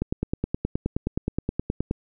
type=click train; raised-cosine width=3 ms; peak=-11 dBFS; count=19; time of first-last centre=0.02-1.911 s; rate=9.52 Hz; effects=none